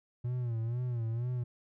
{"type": "tone with vibrato", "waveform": "triangle", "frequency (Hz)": 118.9, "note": "A#2", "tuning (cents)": 35, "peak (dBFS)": -29, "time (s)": [0.24, 1.44], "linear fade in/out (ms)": 10, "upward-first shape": "sine", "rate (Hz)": 2.1, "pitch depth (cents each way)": 97, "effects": []}